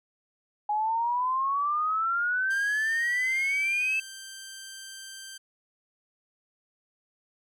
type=exponential sweep; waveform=sine; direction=up; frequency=830 to 2637 Hz; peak=-24 dBFS; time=0.69-4 s; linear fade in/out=5 ms
type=tone; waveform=10% pulse; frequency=1568 Hz; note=G6; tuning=in tune; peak=-32 dBFS; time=2.5-5.38 s; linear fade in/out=10 ms
effects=none

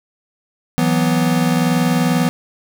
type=chord; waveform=square; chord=E suspended second; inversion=none; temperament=equal; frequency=164.81 / 185 / 246.9 Hz; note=E3 / F#3 / B3; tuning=0 / 0 / 0 cents; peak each=-18 / -21 / -18 dBFS; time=0.78-2.29 s; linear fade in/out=0 ms; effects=none

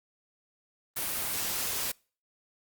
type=noise; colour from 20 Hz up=white; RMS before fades=-32 dBFS; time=0.96-1.92 s; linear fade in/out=10 ms; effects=noise-tail reverb RT60 0.4 s tail -26 dB re dry + Opus 32 kbps

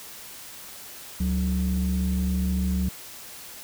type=tone pair together; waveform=sine; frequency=70.66 / 185.3 Hz; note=C#2 / F#3; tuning=+34 / +3 cents; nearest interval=octave + perfect fourth; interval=1669 cents; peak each=-23 dBFS; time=1.2-2.89 s; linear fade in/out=5 ms; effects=tanh soft clip ceiling -18 dBFS + white hiss -42 dBFS RMS until 3.63 s

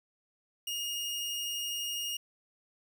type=tone; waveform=sawtooth; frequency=2852 Hz; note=F7; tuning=36 cents sharp; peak=-30 dBFS; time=0.67-2.17 s; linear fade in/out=5 ms; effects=none

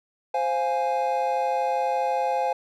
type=chord; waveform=triangle; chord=F minor; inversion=second; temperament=equal; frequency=523.3 / 698.5 / 830.6 Hz; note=C5 / F5 / Ab5; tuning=0 / 0 / 0 cents; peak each=-25 / -26 / -23 dBFS; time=0.34-2.53 s; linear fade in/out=5 ms; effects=none

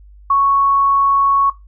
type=tone; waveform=sine; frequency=1108.7 Hz; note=C#6; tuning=in tune; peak=-10 dBFS; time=0.3-1.5 s; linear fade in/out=5 ms; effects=noise-tail reverb RT60 0.2 s tail -18 dB re dry + added 50 Hz sine -39 dBFS peak until 1.67 s

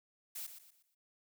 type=noise with echo; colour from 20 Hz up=blue; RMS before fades=-43 dBFS; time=0.35-0.47 s; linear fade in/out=10 ms; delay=120 ms; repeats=4; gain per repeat=-9 dB; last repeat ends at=0.95 s; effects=noise-tail reverb RT60 0.2 s tail -25 dB re dry

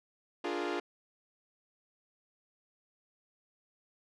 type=chord; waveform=sawtooth; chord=Bb dominant seventh; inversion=first; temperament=equal; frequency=293.7 / 349.2 / 415.3 / 466.2 Hz; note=D4 / F4 / Ab4 / Bb4; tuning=0 / 0 / 0 / 0 cents; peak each=-35 / -32 / -35 / -38 dBFS; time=0.44-0.8 s; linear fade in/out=5 ms; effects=low-pass 4000 Hz 12 dB/octave

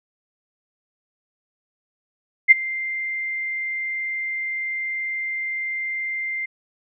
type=tone with ADSR envelope; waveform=sine; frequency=2093 Hz; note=C7; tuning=in tune; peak=-4 dBFS; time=2.48-6.46 s; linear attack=32 ms; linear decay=19 ms; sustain=-20 dB; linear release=10 ms; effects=none

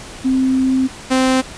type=tone pair in turn; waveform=sine / sawtooth; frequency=261.6 / 260.1 Hz; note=C4 / C4; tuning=0 / -10 cents; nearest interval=unison; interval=10 cents; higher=first; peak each=-12 / -8 dBFS; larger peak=second; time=0.24-0.88 / 1.1-1.42 s; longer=first; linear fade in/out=20 ms; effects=pink hiss -34 dBFS RMS until 1.57 s + resampled to 22050 Hz

